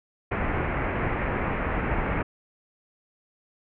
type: low-pass noise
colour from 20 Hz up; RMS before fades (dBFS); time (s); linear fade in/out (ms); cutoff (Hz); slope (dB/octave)
pink; -27; 0.31-2.23; 10; 2400; 48
effects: none